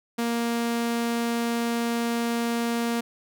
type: tone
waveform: sawtooth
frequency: 234.1 Hz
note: A#3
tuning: 8 cents sharp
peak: -20 dBFS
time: 0.18-3.01 s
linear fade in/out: 10 ms
effects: none